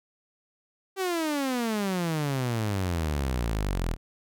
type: exponential sweep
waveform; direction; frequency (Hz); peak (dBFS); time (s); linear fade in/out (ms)
sawtooth; down; 392 to 38.82; -22; 0.96-3.97; 50
effects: none